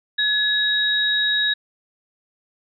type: tone pair together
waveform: sine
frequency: 1695 / 3805 Hz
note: G#6 / A#7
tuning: +35 / +35 cents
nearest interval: octave + major second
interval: 1400 cents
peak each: -21 / -19 dBFS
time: 0.18-1.54 s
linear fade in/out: 10 ms
effects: none